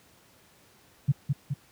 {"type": "tone with echo", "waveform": "sine", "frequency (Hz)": 139.5, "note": "C#3", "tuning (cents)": 11, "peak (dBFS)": -17, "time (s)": [1.08, 1.12], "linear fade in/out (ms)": 10, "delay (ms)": 210, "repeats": 2, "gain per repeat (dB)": -4, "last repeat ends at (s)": 1.54, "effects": ["pink hiss -59 dBFS RMS until 1.71 s", "high-pass 80 Hz 12 dB/octave"]}